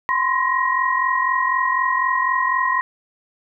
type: tone cluster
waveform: sine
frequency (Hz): 1018 / 1062 / 1888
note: C6 / C6 / A#6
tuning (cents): -48 / +25 / +22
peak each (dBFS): -21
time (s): 0.09-2.81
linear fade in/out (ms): 0
effects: none